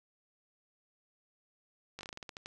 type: slowing click train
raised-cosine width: 0.2 ms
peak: -26 dBFS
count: 11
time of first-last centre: 1.99-2.459 s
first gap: 19 ms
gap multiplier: 1.19
effects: none